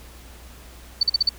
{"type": "tone bursts", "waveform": "sine", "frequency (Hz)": 4527, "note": "C#8", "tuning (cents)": 36, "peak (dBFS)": -14, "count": 5, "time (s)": [1.01, 1.292], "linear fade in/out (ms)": 5, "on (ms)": 22, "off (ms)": 43, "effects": ["added 60 Hz sine -43 dBFS peak until 1.38 s", "pink hiss -47 dBFS RMS until 1.38 s"]}